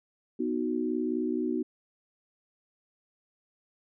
sine chord, B major, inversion none, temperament equal, 246.9 / 311.1 / 370 Hz, B3 / D#4 / F#4, 0 / 0 / 0 cents, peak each -31 / -31 / -32 dBFS, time 0.39-1.63 s, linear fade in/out 10 ms, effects none

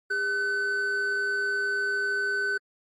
triangle tone pair together, 404.7 / 1513 Hz, G#4 / F#6, -45 / +38 cents, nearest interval octave + major seventh, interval 2283 cents, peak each -32 / -23 dBFS, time 0.1-2.58 s, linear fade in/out 10 ms, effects MP3 48 kbps

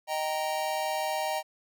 square chord, Eb major, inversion none, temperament just, 622.3 / 777.8 / 933.4 Hz, Eb5 / G5 / Bb5, 0 / -14 / +2 cents, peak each -33 / -33 / -35 dBFS, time 0.07-1.43 s, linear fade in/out 50 ms, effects none

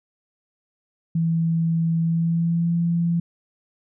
sine tone with pitch glide, 164.81 to 169.74 Hz, E3 to F3, 0 to -49 cents, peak -18 dBFS, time 1.15-3.2 s, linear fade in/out 5 ms, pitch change +51 cents, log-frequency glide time 2.01-2.74 s, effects none

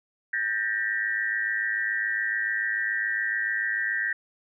sine tone cluster, 1575 / 1797 / 1904 Hz, G6 / A6 / A#6, +8 / +36 / +36 cents, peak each -29 dBFS, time 0.33-4.13 s, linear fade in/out 5 ms, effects none

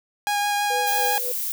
sawtooth tone with vibrato, 820 Hz, G#5, 22 cents flat, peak -17 dBFS, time 0.27-1.18 s, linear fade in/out 0 ms, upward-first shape triangle, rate 6.1 Hz, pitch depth 12 cents each way
sine tone with tremolo, 496 Hz, B4, 7 cents sharp, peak -26 dBFS, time 0.7-1.32 s, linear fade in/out 5 ms, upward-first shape sine, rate 3.5 Hz, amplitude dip 75%
violet noise, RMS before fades -27 dBFS, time 0.87-1.52 s, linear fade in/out 0 ms
effects none

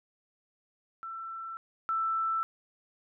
sine tone pair in turn, 1338 / 1327.2 Hz, E6 / E6, +25 / +11 cents, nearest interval unison, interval 14 cents, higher first, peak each -37 / -27 dBFS, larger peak second, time 1.03-1.57 / 1.89-2.43 s, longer neither, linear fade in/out 0 ms, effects none

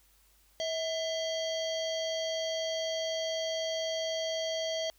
harmonic tone with a mistuned harmonic, 646 Hz, E5, 35 cents flat, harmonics 1 / 3 / 5 / 7 / 9 / 10, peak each -32 / -44 / -38 / -41 / -46 / -51 dBFS, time 0.6-4.9 s, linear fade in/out 0 ms, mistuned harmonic 3, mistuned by +65 cents, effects added 50 Hz sine -66 dBFS peak until 4.98 s + white hiss -66 dBFS RMS until 4.98 s

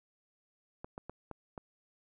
clicks, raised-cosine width 1 ms, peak -28 dBFS, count 5, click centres 0.845 / 0.979 / 1.096 / 1.313 / 1.578 s, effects none

